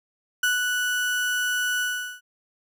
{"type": "tone with ADSR envelope", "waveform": "35% pulse", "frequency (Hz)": 1480, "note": "F#6", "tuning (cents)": 0, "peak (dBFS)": -17, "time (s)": [0.43, 2.21], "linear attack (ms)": 5, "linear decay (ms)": 150, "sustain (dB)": -4, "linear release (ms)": 400, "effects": []}